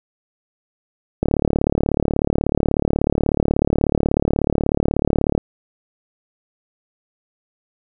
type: click train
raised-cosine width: 2 ms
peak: -3 dBFS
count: 152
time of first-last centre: 1.23-5.378 s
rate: 36.4 Hz
effects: none